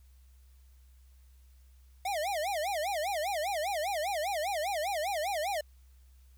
square tone with vibrato, 698.5 Hz, F5, in tune, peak -31 dBFS, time 2.05-5.61 s, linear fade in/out 5 ms, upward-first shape sine, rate 5 Hz, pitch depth 280 cents each way, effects added 64 Hz sine -55 dBFS peak until 6.37 s + white hiss -71 dBFS RMS until 6.37 s

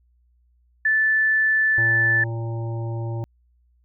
sine tone, 1753 Hz, A6, 7 cents flat, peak -16 dBFS, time 0.85-2.24 s, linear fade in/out 5 ms
harmonic tone, 114.9 Hz, A#2, 25 cents flat, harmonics 1 / 3 / 5 / 7 / 8, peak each -25 / -35 / -39 / -42 / -43 dBFS, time 1.78-3.24 s, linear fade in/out 0 ms
effects added 60 Hz sine -58 dBFS peak until 3.84 s

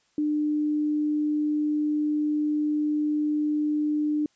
sine tone, 300 Hz, D4, 37 cents sharp, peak -22 dBFS, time 0.18-4.26 s, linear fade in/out 2 ms, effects white hiss -67 dBFS RMS until 4.35 s + resampled to 16000 Hz

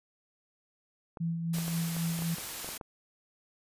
clicks, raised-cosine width 1 ms, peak -28 dBFS, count 10, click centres 1.172 / 1.585 / 1.681 / 1.966 / 2.19 / 2.222 / 2.384 / 2.645 / 2.689 / 2.812 s
sine tone with tremolo, 166.7 Hz, E3, 20 cents sharp, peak -28 dBFS, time 1.2-2.35 s, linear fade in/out 10 ms, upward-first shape sine, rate 3.8 Hz, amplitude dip 40%
white noise, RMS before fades -39 dBFS, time 1.53-2.78 s, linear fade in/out 10 ms
effects resampled to 32000 Hz

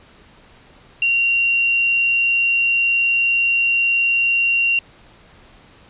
sine tone, 2759 Hz, F7, 22 cents flat, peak -14 dBFS, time 1.02-4.79 s, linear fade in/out 2 ms, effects pink hiss -48 dBFS RMS until 5.89 s + resampled to 8000 Hz

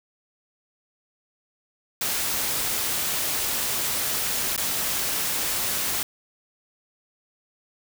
white noise with dropouts, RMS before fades -26 dBFS, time 2.01-6.03 s, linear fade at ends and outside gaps 2 ms, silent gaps 4.564-4.577 s, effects none

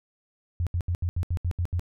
sine tone bursts, 87.31 Hz, F2, in tune, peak -23 dBFS, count 9, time 0.6-1.795 s, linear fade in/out 0 ms, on 67 ms, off 74 ms, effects none

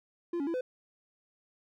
triangle tone with pitch steps, 344.7 / 280.9 / 334.5 / 506 Hz, F4 / C#4 / E4 / B4, -23 / +23 / +25 / +42 cents, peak -28 dBFS, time 0.33-0.61 s, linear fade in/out 5 ms, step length 70 ms, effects none

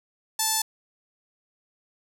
5% pulse tone with notch filter, 878 Hz, A5, 4 cents flat, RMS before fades -25 dBFS, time 0.39-0.62 s, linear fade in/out 5 ms, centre 2300 Hz, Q 0.76, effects none

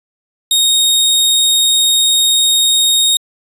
sawtooth tone, 3729 Hz, A#7, in tune, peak -6 dBFS, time 0.51-3.17 s, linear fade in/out 2 ms, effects resampled to 32000 Hz

